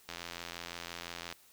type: click train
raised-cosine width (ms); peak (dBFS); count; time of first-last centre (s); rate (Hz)
0.2; -23; 107; 0.09-1.325; 85.8
effects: white hiss -62 dBFS RMS until 1.52 s